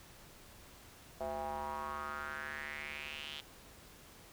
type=tone with band-pass filter sweep; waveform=square; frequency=73.42 Hz; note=D2; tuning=in tune; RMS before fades=-42 dBFS; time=1.2-3.41 s; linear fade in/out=10 ms; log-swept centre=670 to 3300 Hz; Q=4.7; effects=pink hiss -57 dBFS RMS until 4.32 s